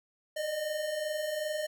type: tone pair together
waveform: square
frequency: 591 / 613.6 Hz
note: D5 / D#5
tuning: +11 / -24 cents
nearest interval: minor second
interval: 65 cents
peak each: -40 / -33 dBFS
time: 0.36-1.67 s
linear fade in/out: 10 ms
effects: none